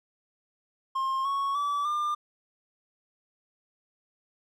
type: tone with pitch steps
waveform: triangle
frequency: 1064 / 1107.3 / 1152.3 / 1199.1 Hz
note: C6 / C#6 / D6 / D6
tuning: +29 / -2 / -33 / +36 cents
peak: -24 dBFS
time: 0.95-2.15 s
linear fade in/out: 10 ms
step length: 300 ms
effects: none